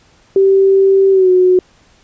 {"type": "tone with pitch glide", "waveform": "sine", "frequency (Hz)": [388.1, 366.3], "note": ["G4", "F#4"], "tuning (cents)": [-17, -17], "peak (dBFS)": -6, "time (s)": [0.36, 1.59], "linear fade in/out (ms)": 2, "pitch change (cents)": -100, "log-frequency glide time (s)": [1.11, 1.3], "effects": ["pink hiss -50 dBFS RMS until 2.03 s", "resampled to 16000 Hz"]}